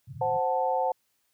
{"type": "band-pass noise", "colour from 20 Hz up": "pink", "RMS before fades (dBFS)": -42, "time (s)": [0.07, 0.4], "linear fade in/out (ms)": 10, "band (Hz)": [100, 150], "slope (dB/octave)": 48}
{"type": "chord", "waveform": "sine", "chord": "F# diminished", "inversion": "second", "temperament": "equal", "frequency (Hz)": [523.3, 740, 880], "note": ["C5", "F#5", "A5"], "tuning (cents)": [0, 0, 0], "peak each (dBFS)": -28, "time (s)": [0.21, 0.92], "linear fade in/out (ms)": 5}
{"effects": ["white hiss -73 dBFS RMS until 1.33 s", "high-pass 60 Hz 12 dB/octave"]}